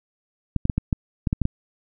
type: clicks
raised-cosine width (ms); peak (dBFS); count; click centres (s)
5; -8; 9; 0.563 / 0.654 / 0.698 / 0.78 / 0.928 / 1.272 / 1.329 / 1.417 / 1.454
effects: none